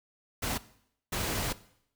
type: noise bursts at uneven times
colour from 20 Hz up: pink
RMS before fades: -32 dBFS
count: 2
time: 0.42-0.58 / 1.12-1.53 s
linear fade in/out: 10 ms
effects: noise-tail reverb RT60 0.7 s tail -18 dB re dry